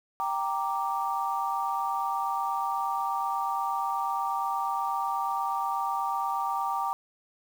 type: chord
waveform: sine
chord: G minor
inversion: none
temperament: equal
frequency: 784 / 932.3 / 1174.7 Hz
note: G5 / Bb5 / D6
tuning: 0 / 0 / 0 cents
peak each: -31 dBFS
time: 0.2-6.93 s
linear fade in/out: 0 ms
effects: 8-bit